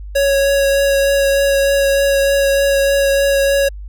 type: tone with vibrato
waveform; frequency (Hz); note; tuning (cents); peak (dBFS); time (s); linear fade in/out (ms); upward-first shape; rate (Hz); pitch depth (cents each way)
square; 554.4; C#5; 0; -12; 0.15-3.69; 10; triangle; 3.3; 12
effects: added 50 Hz sine -27 dBFS peak until 3.88 s